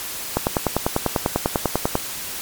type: click train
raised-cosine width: 1 ms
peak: -3 dBFS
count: 17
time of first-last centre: 0.37-1.954 s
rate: 10.1 Hz
effects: white hiss -30 dBFS RMS until 2.41 s + MP3 96 kbps